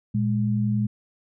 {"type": "tone pair together", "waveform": "sine", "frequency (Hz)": [116.54, 207.5], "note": ["A#2", "G#3"], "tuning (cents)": [0, -1], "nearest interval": "minor seventh", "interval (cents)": 999, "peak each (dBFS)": -23, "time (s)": [0.14, 0.87], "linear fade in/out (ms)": 10, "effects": []}